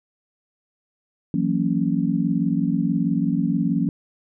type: chord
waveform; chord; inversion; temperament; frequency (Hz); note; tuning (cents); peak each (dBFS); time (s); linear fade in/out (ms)
sine; F# dominant seventh; third; just; 166.5 / 185 / 231.2 / 277.5; E3 / F#3 / A#3 / C#4; +18 / 0 / -14 / +2; -24; 1.34-3.89; 2
effects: none